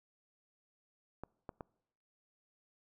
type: clicks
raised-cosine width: 1 ms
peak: -29 dBFS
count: 3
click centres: 1.236 / 1.492 / 1.608 s
effects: noise-tail reverb RT60 0.8 s tail -25 dB re dry